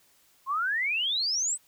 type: exponential sweep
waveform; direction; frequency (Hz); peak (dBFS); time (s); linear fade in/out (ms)
sine; up; 1035 to 8420; -25; 0.46-1.58; 50
effects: white hiss -63 dBFS RMS until 1.67 s